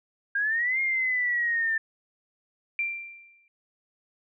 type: exponential two-way sweep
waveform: sine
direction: up then down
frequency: 1600 to 2140 to 1780 Hz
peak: -23 dBFS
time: 0.35-1.78 s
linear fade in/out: 5 ms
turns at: 0.8 s
type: tone with exponential decay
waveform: sine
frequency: 2363 Hz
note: D7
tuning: 10 cents sharp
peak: -23 dBFS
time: 2.79-3.48 s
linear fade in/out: 1 ms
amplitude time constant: 150 ms
effects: none